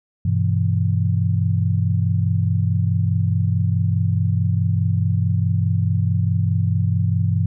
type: chord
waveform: sine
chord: E minor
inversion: first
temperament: just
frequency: 98.89 / 123.61 / 164.81 Hz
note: G2 / B2 / E3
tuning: +16 / +2 / 0 cents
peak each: -18 / -22 / -22 dBFS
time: 0.25-7.46 s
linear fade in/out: 5 ms
effects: none